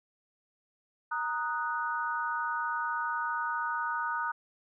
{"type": "chord", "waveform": "sine", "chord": "D# minor", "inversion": "second", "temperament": "equal", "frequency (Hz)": [932.3, 1244.5, 1480], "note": ["A#5", "D#6", "F#6"], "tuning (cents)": [0, 0, 0], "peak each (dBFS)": -34, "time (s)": [1.11, 4.32], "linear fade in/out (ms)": 10, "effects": []}